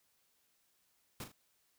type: noise with echo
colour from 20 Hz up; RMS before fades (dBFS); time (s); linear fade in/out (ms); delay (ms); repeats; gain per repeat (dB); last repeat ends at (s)
pink; -44; 1.2-1.24; 2; 39; 2; -8; 1.318
effects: white hiss -75 dBFS RMS until 1.78 s